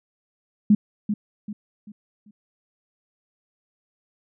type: tone with echo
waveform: sine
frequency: 208.9 Hz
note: G#3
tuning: 10 cents sharp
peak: -11 dBFS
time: 0.7-0.75 s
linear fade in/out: 5 ms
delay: 390 ms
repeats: 4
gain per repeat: -9 dB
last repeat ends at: 2.31 s
effects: none